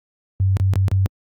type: tone with dropouts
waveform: sine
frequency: 95.9 Hz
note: G2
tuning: 37 cents flat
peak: -13 dBFS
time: 0.4-1.06 s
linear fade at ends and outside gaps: 0 ms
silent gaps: 0.569-0.599 / 0.736-0.757 / 0.882-0.915 s
effects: high-pass 60 Hz 12 dB/octave + Opus 48 kbps